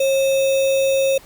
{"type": "tone with sample-and-hold", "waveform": "sine", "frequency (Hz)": 541, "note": "C#5", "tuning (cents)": -42, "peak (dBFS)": -14, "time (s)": [0, 1.18], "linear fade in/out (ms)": 5, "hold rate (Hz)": 3150, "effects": ["pink hiss -46 dBFS RMS until 1.25 s", "Opus 48 kbps"]}